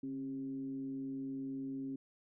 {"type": "tone with frequency modulation", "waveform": "sine", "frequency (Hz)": 270, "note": "C#4", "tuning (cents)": -45, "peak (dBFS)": -38, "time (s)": [0.03, 1.96], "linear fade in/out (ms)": 5, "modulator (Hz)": 129, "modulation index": 0.36, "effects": []}